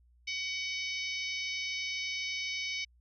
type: harmonic tone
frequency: 752 Hz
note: F#5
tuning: 28 cents sharp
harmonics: 3 / 4 / 5 / 6 / 7 / 8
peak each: -36 / -41 / -43 / -45 / -42 / -46 dBFS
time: 0.27-2.85 s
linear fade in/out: 10 ms
effects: added 60 Hz sine -61 dBFS peak until 3 s